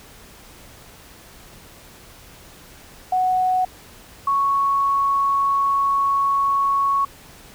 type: tone pair in turn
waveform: sine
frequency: 740 / 1108.7 Hz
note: F#5 / C#6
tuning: 0 / 0 cents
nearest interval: perfect fifth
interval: 700 cents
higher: second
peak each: -16 dBFS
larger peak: neither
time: 3.12-3.65 / 4.27-7.05 s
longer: second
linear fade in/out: 5 ms
effects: pink hiss -45 dBFS RMS until 7.54 s